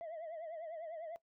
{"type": "tone with vibrato", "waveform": "sine", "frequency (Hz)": 651, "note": "E5", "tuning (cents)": -22, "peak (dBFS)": -40, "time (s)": [0.01, 1.16], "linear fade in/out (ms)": 0, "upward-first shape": "triangle", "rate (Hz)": 10, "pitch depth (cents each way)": 120, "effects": ["noise-tail reverb RT60 0.1 s tail -19 dB re dry", "tanh soft clip ceiling -41 dBFS"]}